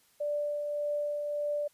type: tone with tremolo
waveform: sine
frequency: 587.3 Hz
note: D5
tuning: in tune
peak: -28 dBFS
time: 0.2-1.68 s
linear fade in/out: 10 ms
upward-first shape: triangle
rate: 1.7 Hz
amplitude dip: 35%
effects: white hiss -66 dBFS RMS until 1.73 s + resampled to 32000 Hz